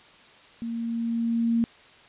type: tone with level ramp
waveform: sine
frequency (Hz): 231.3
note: A#3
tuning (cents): -13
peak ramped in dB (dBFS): -29 to -19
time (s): 0.62-1.64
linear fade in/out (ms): 0
effects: white hiss -52 dBFS RMS until 2.08 s + resampled to 8000 Hz